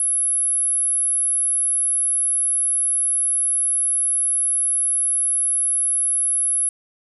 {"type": "tone", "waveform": "sine", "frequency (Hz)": 10930, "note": "F9", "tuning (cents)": -38, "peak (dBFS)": -17, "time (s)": [0, 6.69], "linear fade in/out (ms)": 2, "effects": []}